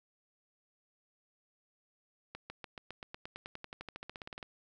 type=accelerating click train; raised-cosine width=0.3 ms; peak=-27 dBFS; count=24; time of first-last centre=2.35-4.428 s; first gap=150 ms; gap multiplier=0.95; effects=none